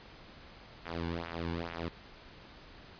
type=tone with flanger; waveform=sawtooth; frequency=84.1 Hz; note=E2; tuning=35 cents sharp; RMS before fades=-38 dBFS; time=0.85-1.89 s; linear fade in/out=10 ms; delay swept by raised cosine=0.21 to 1.61 ms; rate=2.3 Hz; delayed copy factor=-0.95; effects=pink hiss -53 dBFS RMS until 2.99 s + resampled to 11025 Hz